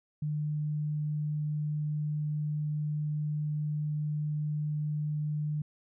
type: tone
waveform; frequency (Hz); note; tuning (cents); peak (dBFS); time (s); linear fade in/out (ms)
sine; 150.4; D3; +42; -29; 0.22-5.62; 5
effects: none